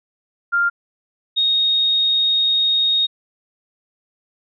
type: tone pair in turn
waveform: sine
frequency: 1396.9 / 3729 Hz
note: F6 / A#7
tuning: 0 / 0 cents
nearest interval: octave + perfect fourth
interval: 1700 cents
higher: second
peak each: -14 dBFS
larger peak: neither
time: 0.52-0.7 / 1.36-3.07 s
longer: second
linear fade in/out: 20 ms
effects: none